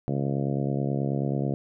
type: harmonic tone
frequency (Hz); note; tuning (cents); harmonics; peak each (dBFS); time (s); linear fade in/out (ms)
69.3; C#2; 0; 2 / 3 / 4 / 5 / 6 / 7 / 8 / 9 / 10; -27 / -31 / -33 / -35 / -37 / -38 / -39 / -40 / -41; 0.08-1.54; 0
effects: none

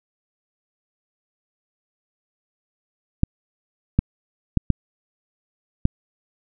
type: clicks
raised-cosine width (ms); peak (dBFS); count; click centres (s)
5; -3; 5; 3.234 / 3.99 / 4.573 / 4.703 / 5.854
effects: none

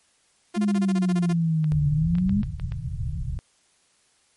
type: tone bursts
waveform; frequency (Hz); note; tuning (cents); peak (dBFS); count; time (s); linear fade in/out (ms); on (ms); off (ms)
sawtooth; 349.2; F4; 0; -25; 12; 0.54-1.331; 10; 43; 25
type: clicks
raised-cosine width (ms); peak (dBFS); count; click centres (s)
0.3; -26; 12; 0.554 / 0.641 / 0.746 / 0.896 / 1.099 / 1.643 / 2.153 / 2.184 / 2.294 / 2.432 / 2.598 / 2.721
type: exponential two-way sweep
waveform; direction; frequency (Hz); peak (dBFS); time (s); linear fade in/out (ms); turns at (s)
sine; down then up; 211.6 to 144.6 to 211.6; -19; 0.56-2.43; 20; 1.89
type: low-pass noise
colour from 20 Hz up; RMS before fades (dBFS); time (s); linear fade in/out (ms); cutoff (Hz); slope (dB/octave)
white; -29; 1.72-3.39; 0; 160; 96
effects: white hiss -63 dBFS RMS until 4.36 s + MP3 48 kbps

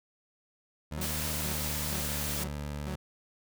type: tone with pitch glide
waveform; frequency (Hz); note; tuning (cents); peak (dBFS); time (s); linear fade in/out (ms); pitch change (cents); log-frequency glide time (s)
20% pulse; 76.5 to 73.05; D#2 to D2; -29 to -9; -30; 0.91-2.96; 10; -80; 1.23-2.31
type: tone bursts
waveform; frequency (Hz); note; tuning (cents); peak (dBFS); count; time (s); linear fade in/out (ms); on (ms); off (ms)
sawtooth; 185.8; F#3; +7; -34; 5; 0.97-2.955; 10; 93; 380
type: noise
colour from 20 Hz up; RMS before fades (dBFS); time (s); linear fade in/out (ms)
white; -35; 1.01-2.44; 5
effects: none

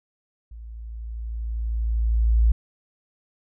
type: tone with level ramp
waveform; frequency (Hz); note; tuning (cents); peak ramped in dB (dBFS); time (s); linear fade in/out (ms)
sine; 56.3; A1; +40; -37 to -13; 0.51-2.52; 5
effects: none

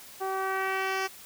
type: tone with low-pass filter sweep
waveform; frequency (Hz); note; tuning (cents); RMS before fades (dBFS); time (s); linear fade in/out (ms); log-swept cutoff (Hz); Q
10% pulse; 382.7; G4; -42; -30; 0.2-1.08; 20; 790 to 5500; 1.2
effects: white hiss -48 dBFS RMS until 1.25 s

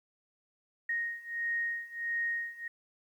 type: beating tone pair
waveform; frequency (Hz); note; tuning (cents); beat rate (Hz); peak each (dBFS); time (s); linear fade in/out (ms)
sine; 1864.7 / 1866.2; A#6 / A#6; 0 / +1; 1.5; -36 / -34; 0.89-2.68; 5
effects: 11-bit

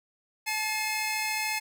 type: tone cluster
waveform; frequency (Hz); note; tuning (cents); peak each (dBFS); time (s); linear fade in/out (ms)
sawtooth; 868 / 2128 / 2570; A5 / C7 / E7; -24 / +29 / -45; -29; 0.46-1.6; 20
effects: none

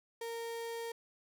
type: tone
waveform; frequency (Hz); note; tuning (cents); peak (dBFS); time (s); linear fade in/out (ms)
35% pulse; 462.2; A#4; -15; -37; 0.21-0.92; 5
effects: none

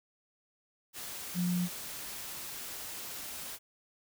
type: tone in noise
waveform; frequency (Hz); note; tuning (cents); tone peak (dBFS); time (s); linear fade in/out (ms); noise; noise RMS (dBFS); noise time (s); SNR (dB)
sine; 177.6; F3; +29; -28; 1.34-1.69; 50; white; -42; 0.93-3.59; +11
effects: none

